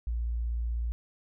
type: tone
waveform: sine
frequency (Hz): 58.1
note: A#1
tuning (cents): -5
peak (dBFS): -28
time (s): 0.07-0.92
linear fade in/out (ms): 0
effects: none